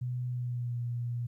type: tone with pitch glide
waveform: sine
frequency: 124.3 to 120 Hz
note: B2 to B2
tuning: +12 to -49 cents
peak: -31 dBFS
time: 0.01-1.27 s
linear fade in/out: 10 ms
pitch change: -61 cents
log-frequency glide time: 0.28-0.79 s
effects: 12-bit